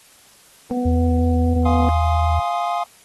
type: harmonic tone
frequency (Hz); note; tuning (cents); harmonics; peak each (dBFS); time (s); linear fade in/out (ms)
247.3; B3; +3; 1 / 2 / 3; -19 / -25 / -29; 0.71-1.89; 0
type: tone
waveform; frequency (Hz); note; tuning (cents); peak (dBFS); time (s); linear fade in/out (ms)
sine; 81; E2; -30; -16; 0.85-2.4; 10
type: chord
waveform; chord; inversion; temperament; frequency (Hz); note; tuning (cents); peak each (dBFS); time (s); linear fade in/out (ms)
triangle; F minor seventh; none; equal; 698.5 / 830.6 / 1046.5 / 1244.5; F5 / Ab5 / C6 / Eb6; 0 / 0 / 0 / 0; -20 / -24 / -26 / -26; 1.65-2.84; 10
effects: white hiss -50 dBFS RMS until 3.04 s + AAC 32 kbps